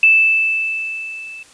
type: tone with level ramp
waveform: sine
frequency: 2637 Hz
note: E7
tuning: in tune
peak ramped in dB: -6 to -31 dBFS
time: 0.03-1.43 s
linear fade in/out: 2 ms
effects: white hiss -46 dBFS RMS until 1.53 s + resampled to 22050 Hz